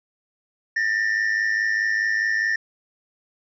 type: tone pair together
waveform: triangle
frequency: 1786.2 / 1891 Hz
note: A6 / A#6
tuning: +26 / +24 cents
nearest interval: minor second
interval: 98 cents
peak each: -19 / -24 dBFS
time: 0.76-2.56 s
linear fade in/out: 5 ms
effects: resampled to 16000 Hz